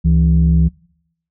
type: tone pair together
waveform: sine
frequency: 69.3 / 164.82 Hz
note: C#2 / E3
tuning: 0 / 0 cents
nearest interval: octave + minor third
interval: 1500 cents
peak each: -11 dBFS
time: 0.04-0.69 s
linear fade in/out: 20 ms
effects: noise-tail reverb RT60 0.7 s tail -24 dB re dry + tanh soft clip ceiling -4 dBFS